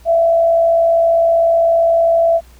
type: tone with frequency modulation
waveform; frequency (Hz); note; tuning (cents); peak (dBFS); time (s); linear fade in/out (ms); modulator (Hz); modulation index
sine; 668; E5; +23; -9; 0.05-2.41; 50; 55.4; 0.3
effects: added 60 Hz sine -41 dBFS peak until 2.59 s + pink hiss -49 dBFS RMS until 2.59 s